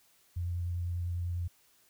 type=tone with vibrato; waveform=sine; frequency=87.3 Hz; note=F2; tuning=in tune; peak=-31 dBFS; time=0.36-1.48 s; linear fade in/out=10 ms; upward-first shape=triangle; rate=10 Hz; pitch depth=19 cents each way; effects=white hiss -66 dBFS RMS until 1.89 s